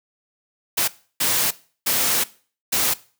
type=noise bursts at uneven times; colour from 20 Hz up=white; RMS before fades=-20 dBFS; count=4; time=0.77-0.88 / 1.2-1.51 / 1.86-2.24 / 2.72-2.94 s; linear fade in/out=10 ms; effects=noise-tail reverb RT60 0.4 s tail -19 dB re dry + high-pass 100 Hz 12 dB/octave